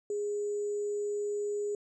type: tone with sample-and-hold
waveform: sine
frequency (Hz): 412.8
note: G#4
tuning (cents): -10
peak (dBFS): -30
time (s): 0.1-1.75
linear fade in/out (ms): 2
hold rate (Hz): 7350
effects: resampled to 24000 Hz